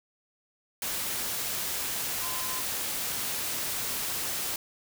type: tone in noise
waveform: sine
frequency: 1027 Hz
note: C6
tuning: 33 cents flat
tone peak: -39 dBFS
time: 2.22-2.61 s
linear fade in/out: 2 ms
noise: white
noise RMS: -32 dBFS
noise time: 0.82-4.56 s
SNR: -10 dB
effects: none